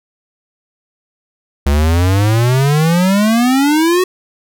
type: exponential sweep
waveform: square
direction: up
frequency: 68.9 to 375.4 Hz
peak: -10 dBFS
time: 1.66-4.04 s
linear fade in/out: 5 ms
effects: none